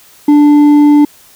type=tone with hard clipping; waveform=sine; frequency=293.7 Hz; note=D4; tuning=in tune; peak=-4 dBFS; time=0.28-1.05 s; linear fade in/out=5 ms; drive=4 dB; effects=white hiss -42 dBFS RMS until 1.35 s